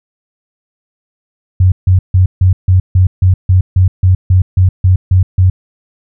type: tone bursts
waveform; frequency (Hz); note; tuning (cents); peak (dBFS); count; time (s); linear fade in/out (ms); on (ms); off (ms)
sine; 92.5; F#2; 0; -4; 15; 1.6-5.5; 5; 120; 150
effects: none